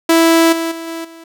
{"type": "tone with level steps", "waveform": "sawtooth", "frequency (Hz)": 329.6, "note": "E4", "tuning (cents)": 0, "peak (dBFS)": [-4, -13, -21, -19, -31], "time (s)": [0.09, 1.24], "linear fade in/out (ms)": 5, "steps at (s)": [0.52, 0.71, 0.87, 1.04], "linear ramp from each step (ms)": 10, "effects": []}